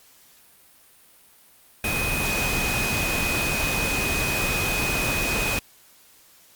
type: tone in noise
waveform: sine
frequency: 2503 Hz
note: D#7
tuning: 10 cents sharp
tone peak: -26 dBFS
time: 1.84-5.59 s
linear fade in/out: 2 ms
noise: pink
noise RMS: -26 dBFS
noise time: 1.84-5.59 s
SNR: -3 dB
effects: white hiss -54 dBFS RMS until 6.55 s + Opus 48 kbps